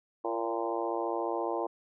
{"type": "harmonic tone with a mistuned harmonic", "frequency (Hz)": 114.5, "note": "A#2", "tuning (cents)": -31, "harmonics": [3, 4, 5, 6, 7, 8, 9], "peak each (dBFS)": [-35, -36, -37, -38, -38, -39, -40], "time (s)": [0.24, 1.67], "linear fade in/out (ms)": 10, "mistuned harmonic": 4, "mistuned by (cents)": 21, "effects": []}